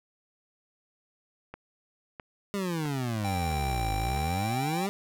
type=click train; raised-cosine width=0.5 ms; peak=-25 dBFS; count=5; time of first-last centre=1.54-4.172 s; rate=1.52 Hz
type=exponential two-way sweep; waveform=25% pulse; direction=down then up; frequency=205 to 50.5 to 205 Hz; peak=-25 dBFS; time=2.54-4.89 s; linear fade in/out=0 ms; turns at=3.95 s
type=tone with vibrato; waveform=square; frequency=784 Hz; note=G5; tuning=in tune; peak=-32 dBFS; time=3.24-4.87 s; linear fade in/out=10 ms; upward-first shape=triangle; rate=14 Hz; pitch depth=11 cents each way
effects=none